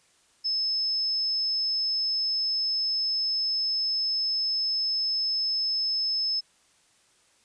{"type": "tone", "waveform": "sine", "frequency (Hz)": 5220, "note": "E8", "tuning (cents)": -18, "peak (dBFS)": -24, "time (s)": [0.44, 6.41], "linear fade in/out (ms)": 20, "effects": ["white hiss -63 dBFS RMS until 7.44 s", "resampled to 22050 Hz"]}